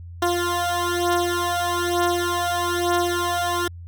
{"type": "beating tone pair", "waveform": "15% pulse", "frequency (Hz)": [349.2, 350.3], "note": ["F4", "F4"], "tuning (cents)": [0, 5], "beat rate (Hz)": 1.1, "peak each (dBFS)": -17, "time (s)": [0.22, 3.68], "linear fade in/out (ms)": 5, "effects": ["added 86 Hz sine -35 dBFS peak until 3.87 s"]}